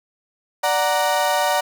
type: chord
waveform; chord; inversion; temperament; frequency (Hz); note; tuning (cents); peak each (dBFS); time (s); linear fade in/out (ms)
35% pulse; D augmented; none; equal; 587.3 / 740 / 932.3; D5 / F#5 / A#5; 0 / 0 / 0; -20; 0.63-1.61; 10
effects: none